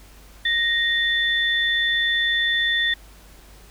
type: tone pair together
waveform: sine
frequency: 1864.7 / 3520 Hz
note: A#6 / A7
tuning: 0 / 0 cents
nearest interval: major seventh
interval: 1100 cents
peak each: -20 / -22 dBFS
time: 0.45-2.94 s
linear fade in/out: 5 ms
effects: added 50 Hz sine -46 dBFS peak until 3.7 s + pink hiss -50 dBFS RMS until 3.7 s